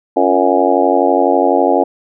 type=harmonic tone with a mistuned harmonic; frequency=92 Hz; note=F#2; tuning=9 cents flat; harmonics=3 / 4 / 5 / 6 / 7 / 8 / 9; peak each=-17 / -17 / -17 / -17 / -17 / -17 / -17 dBFS; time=0.16-1.84 s; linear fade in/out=10 ms; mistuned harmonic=4; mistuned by=-79 cents; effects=none